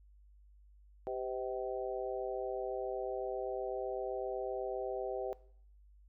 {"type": "harmonic tone with a mistuned harmonic", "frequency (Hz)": 127.9, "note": "C3", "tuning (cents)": -39, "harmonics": [3, 4, 5, 6], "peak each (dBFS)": [-40, -41, -42, -43], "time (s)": [1.07, 5.33], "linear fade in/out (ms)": 0, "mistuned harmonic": 3, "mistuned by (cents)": 34, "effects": ["noise-tail reverb RT60 0.6 s tail -19 dB re dry", "added 50 Hz sine -58 dBFS peak until 6.08 s"]}